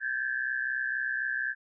sine tone cluster, 1565 / 1692 / 1756 Hz, G6 / G#6 / A6, -3 / +32 / -4 cents, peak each -31 / -33 / -37 dBFS, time 0-1.55 s, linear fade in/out 50 ms, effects none

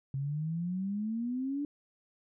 sine exponential sweep, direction up, 133.9 to 293.7 Hz, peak -31 dBFS, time 0.14-1.65 s, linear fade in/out 2 ms, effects none

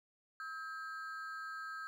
triangle ring-modulated tone, 1442 Hz, F#6, 45 cents flat, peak -37 dBFS, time 0.4-1.87 s, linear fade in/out 0 ms, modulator 154 Hz, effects none

